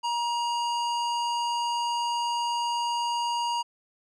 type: tone with low-pass filter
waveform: square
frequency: 948 Hz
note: A#5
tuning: 29 cents sharp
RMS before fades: -28 dBFS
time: 0.03-3.63 s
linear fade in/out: 20 ms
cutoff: 6100 Hz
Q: 1.1
effects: none